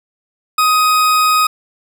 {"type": "tone", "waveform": "40% pulse", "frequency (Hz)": 1254, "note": "D#6", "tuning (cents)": 13, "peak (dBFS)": -9, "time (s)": [0.58, 1.47], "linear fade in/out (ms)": 5, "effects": []}